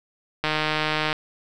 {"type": "click train", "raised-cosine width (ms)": 0.3, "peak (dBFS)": -7, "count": 107, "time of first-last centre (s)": [0.44, 1.128], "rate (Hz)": 154, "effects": []}